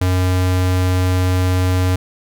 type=tone; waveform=square; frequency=91.7 Hz; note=F#2; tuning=15 cents flat; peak=-14 dBFS; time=0.01-1.96 s; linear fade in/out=5 ms; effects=none